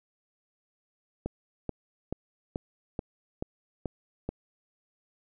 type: click train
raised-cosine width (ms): 2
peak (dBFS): -18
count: 8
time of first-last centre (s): 1.26-4.29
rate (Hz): 2.31
effects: none